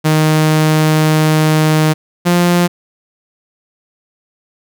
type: tone pair in turn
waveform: sawtooth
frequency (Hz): 155.56 / 175.22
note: D#3 / F3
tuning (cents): 0 / +6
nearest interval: major second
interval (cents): 206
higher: second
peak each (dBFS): -5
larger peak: neither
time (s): 0.04-1.94 / 2.25-2.68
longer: first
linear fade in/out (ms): 20
effects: none